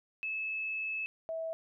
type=tone pair in turn; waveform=sine; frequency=2603 / 650.8 Hz; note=E7 / E5; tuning=-22 / -22 cents; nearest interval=2 octaves; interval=2400 cents; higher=first; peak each=-33 / -34 dBFS; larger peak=first; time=0.23-1.06 / 1.29-1.53 s; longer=first; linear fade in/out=0 ms; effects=none